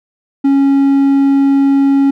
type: tone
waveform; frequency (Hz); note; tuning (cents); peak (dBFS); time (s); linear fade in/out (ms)
triangle; 275.9; C#4; -8; -5; 0.44-2.11; 10
effects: none